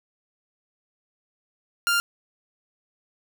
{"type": "tone", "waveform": "sawtooth", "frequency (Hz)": 1396.9, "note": "F6", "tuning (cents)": 0, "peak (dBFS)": -16, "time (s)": [1.87, 2], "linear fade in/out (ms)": 0, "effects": []}